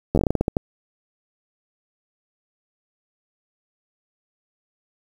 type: slowing click train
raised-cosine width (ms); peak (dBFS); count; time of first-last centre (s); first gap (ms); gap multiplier
2; -6; 12; 0.15-0.568; 11; 1.23
effects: 7-bit